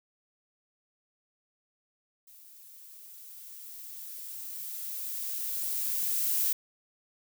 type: noise with level ramp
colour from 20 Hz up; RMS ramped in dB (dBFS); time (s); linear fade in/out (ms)
violet; -54 to -27; 2.27-6.53; 5
effects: none